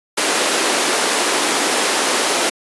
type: high-pass noise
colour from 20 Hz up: pink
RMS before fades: -17 dBFS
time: 0.17-2.5 s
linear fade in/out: 10 ms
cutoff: 300 Hz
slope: 24 dB/octave
effects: resampled to 24000 Hz